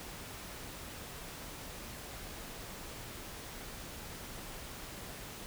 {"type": "silence", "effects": ["pink hiss -46 dBFS RMS until 5.46 s"]}